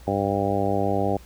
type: harmonic tone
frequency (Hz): 99.4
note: G2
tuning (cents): +25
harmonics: 1 / 2 / 3 / 4 / 5 / 6 / 7 / 8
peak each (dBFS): -29 / -29 / -29 / -29 / -29 / -29 / -29 / -29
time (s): 0.07-1.17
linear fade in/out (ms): 5
effects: added 60 Hz sine -44 dBFS peak until 1.25 s + pink hiss -52 dBFS RMS until 1.25 s